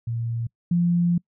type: tone pair in turn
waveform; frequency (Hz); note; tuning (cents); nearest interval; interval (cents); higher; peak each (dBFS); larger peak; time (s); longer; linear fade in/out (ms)
sine; 116.2 / 173.3; A#2 / F3; -5 / -13; perfect fifth; 692; second; -24 / -17; second; 0.07-0.47 / 0.71-1.18; second; 5
effects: noise-tail reverb RT60 0.1 s tail -26 dB re dry